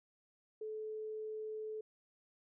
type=tone; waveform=sine; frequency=433.1 Hz; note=A4; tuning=27 cents flat; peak=-40 dBFS; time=0.61-1.81 s; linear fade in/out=5 ms; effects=none